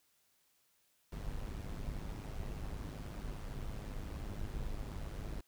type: noise with amplitude modulation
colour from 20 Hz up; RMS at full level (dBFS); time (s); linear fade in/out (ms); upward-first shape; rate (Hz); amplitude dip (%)
brown; -39; 1.12-5.41; 5; sine; 103; 60
effects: white hiss -74 dBFS RMS until 5.47 s